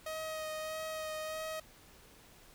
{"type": "tone with vibrato", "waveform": "sawtooth", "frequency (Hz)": 628, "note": "D#5", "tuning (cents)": 16, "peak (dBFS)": -34, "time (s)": [0.06, 1.6], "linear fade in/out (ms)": 5, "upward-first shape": "sine", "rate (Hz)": 1.6, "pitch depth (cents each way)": 15, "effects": ["pink hiss -59 dBFS RMS until 2.54 s"]}